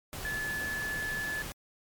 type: tone in noise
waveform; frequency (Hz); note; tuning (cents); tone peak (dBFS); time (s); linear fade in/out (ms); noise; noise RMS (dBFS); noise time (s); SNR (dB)
sine; 1726; A6; -34; -32; 0.25-1.42; 0; pink; -40; 0.13-1.52; +5
effects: MP3 96 kbps